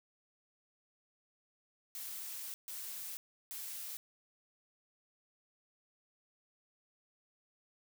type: noise bursts at uneven times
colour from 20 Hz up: blue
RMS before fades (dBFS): -44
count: 3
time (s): 1.95-2.54 / 2.68-3.17 / 3.51-3.97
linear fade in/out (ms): 0
effects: none